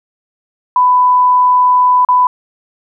sine tone with dropouts, 997 Hz, B5, 16 cents sharp, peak -6 dBFS, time 0.76-2.27 s, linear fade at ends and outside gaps 2 ms, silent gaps 2.049-2.087 s, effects none

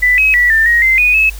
sine tone with pitch steps, 1987 / 2551 / 1949 / 1788 / 1884 / 2075 / 2476 / 2588 Hz, B6 / D#7 / B6 / A6 / A#6 / C7 / D#7 / E7, +10 / +43 / -23 / +27 / +18 / -15 / -9 / -32 cents, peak -7 dBFS, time 0.02-1.3 s, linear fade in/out 10 ms, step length 160 ms, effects added 50 Hz sine -25 dBFS peak until 1.39 s + white hiss -36 dBFS RMS until 1.39 s

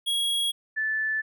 square / sine tone pair in turn, 3310 / 1748.8 Hz, G#7 / A6, -6 / -11 cents, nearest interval major seventh, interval 1105 cents, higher first, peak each -24 dBFS, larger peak neither, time 0.06-0.52 / 0.76-1.22 s, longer neither, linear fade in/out 20 ms, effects none

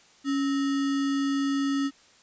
sine tone with sample-and-hold, 277.5 Hz, C#4, 2 cents sharp, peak -23 dBFS, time 0.24-1.91 s, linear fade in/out 50 ms, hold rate 1575 Hz, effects white hiss -57 dBFS RMS until 2.22 s + resampled to 16000 Hz

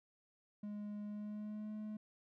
triangle tone with pitch glide, 207.7 to 213.4 Hz, G#3 to G#3, 0 to +47 cents, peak -40 dBFS, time 0.63-1.97 s, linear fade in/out 5 ms, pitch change +47 cents, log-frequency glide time 1.04-1.73 s, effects none

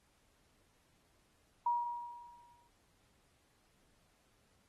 sine tone with exponential decay, 955 Hz, A#5, 42 cents sharp, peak -28 dBFS, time 1.66-2.68 s, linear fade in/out 5 ms, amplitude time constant 220 ms, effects pink hiss -73 dBFS RMS until 4.68 s + AAC 32 kbps

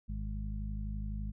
harmonic tone, 51.91 Hz, G#1, in tune, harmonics 1 / 2 / 3 / 4, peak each -36 / -43 / -47 / -44 dBFS, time 0.08-1.32 s, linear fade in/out 20 ms, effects none

